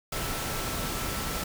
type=tone in noise; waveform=sine; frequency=1328 Hz; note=E6; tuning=12 cents sharp; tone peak=-41 dBFS; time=0.12-1.44 s; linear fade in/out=5 ms; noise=pink; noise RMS=-32 dBFS; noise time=0.12-1.44 s; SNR=-12 dB; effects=none